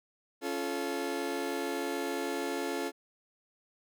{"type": "chord", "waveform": "30% pulse", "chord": "Db augmented", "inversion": "none", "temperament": "just", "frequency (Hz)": [277.2, 346.5, 433.1], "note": ["Db4", "F4", "A4"], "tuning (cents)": [0, -14, -27], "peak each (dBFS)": -34, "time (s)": [0.41, 2.92], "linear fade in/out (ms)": 50, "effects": []}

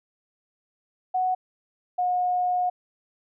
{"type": "tone pair in turn", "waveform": "sine", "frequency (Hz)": [740, 722.7], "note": ["F#5", "F#5"], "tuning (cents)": [0, -41], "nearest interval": "unison", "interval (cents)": 41, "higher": "first", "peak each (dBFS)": -21, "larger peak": "neither", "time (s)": [[1.14, 1.35], [1.98, 2.7]], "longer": "second", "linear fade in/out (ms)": 10, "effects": []}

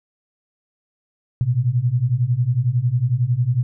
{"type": "beating tone pair", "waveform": "sine", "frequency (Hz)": [116.54, 127.54], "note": ["A#2", "C3"], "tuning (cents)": [0, -44], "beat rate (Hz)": 11, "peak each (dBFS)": [-20, -18], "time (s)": [1.41, 3.63], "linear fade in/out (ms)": 0, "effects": []}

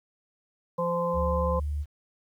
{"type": "harmonic tone", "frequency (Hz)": 172.4, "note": "F3", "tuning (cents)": -22, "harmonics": [1, 3, 5, 6], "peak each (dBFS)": [-32, -27, -39, -30], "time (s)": [0.78, 1.6], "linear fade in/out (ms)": 10}
{"type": "tone", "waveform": "sine", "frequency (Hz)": 73.42, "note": "D2", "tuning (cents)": 0, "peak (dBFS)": -27, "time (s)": [1.13, 1.86], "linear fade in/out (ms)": 50}
{"effects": ["10-bit"]}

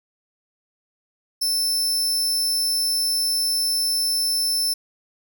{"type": "tone", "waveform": "sawtooth", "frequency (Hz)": 5300, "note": "E8", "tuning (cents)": 9, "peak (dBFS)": -17, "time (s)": [1.41, 4.74], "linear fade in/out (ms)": 10, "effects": []}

